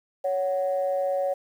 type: tone pair together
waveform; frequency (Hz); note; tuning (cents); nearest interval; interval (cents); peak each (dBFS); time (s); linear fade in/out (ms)
sine; 558 / 742.8; C#5 / F#5; +11 / +7; perfect fourth; 496; -23 / -29; 0.24-1.34; 10
effects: tanh soft clip ceiling -16 dBFS + 9-bit